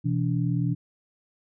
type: tone cluster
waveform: sine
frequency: 126.1 / 165.7 / 289.8 Hz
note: B2 / E3 / D4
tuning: +36 / +9 / -23 cents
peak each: -25 / -26 / -31 dBFS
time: 0.04-0.75 s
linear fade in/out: 20 ms
effects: none